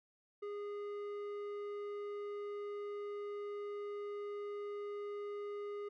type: tone with low-pass filter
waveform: square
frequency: 410.6 Hz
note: G#4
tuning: 20 cents flat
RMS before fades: -43 dBFS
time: 0.42-5.89 s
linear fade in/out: 10 ms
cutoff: 1500 Hz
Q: 0.6
effects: none